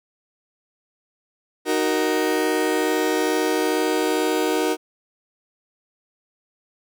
35% pulse chord, D# minor, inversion none, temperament just, 311.1 / 373.4 / 466.7 Hz, D#4 / F#4 / A#4, 0 / +16 / +2 cents, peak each -22 dBFS, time 1.65-4.77 s, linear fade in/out 50 ms, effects none

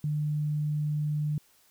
sine tone, 150 Hz, D3, 37 cents sharp, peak -26 dBFS, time 0.04-1.38 s, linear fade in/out 2 ms, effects white hiss -63 dBFS RMS until 1.7 s

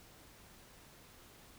silence, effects pink hiss -59 dBFS RMS until 1.58 s

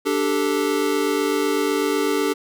square chord, D suspended fourth, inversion none, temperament equal, 293.7 / 392 / 440 Hz, D4 / G4 / A4, 0 / 0 / 0 cents, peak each -24 dBFS, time 0.05-2.34 s, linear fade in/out 20 ms, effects none

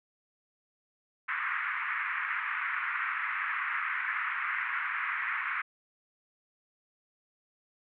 white band-pass noise, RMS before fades -33 dBFS, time 1.28-5.62 s, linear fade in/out 10 ms, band 1100 to 2200 Hz, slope 48 dB/octave, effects none

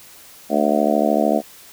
harmonic tone, 73.42 Hz, D2, in tune, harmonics 3 / 4 / 5 / 6 / 7 / 8 / 9 / 10, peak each -21 / -22 / -26 / -28 / -25 / -23 / -20 / -24 dBFS, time 0.49-1.42 s, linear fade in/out 50 ms, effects white hiss -44 dBFS RMS until 1.72 s

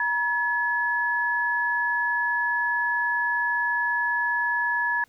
sine tone pair together, 955 / 1705.6 Hz, A#5 / G#6, +42 / +46 cents, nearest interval minor seventh, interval 1004 cents, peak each -27 / -23 dBFS, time 0-5.04 s, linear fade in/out 2 ms, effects pink hiss -62 dBFS RMS until 5.08 s

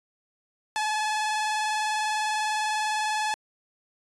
sawtooth tone with vibrato, 857 Hz, A5, 46 cents flat, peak -21 dBFS, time 0.76-3.34 s, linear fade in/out 0 ms, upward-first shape sine, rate 20 Hz, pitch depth 36 cents each way, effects resampled to 22050 Hz

